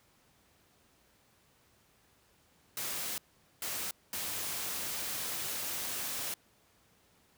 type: noise bursts at uneven times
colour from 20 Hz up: white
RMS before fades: -37 dBFS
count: 3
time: 2.77-3.18 / 3.62-3.91 / 4.13-6.34 s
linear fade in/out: 2 ms
effects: pink hiss -67 dBFS RMS until 7.37 s + high-pass 60 Hz 12 dB/octave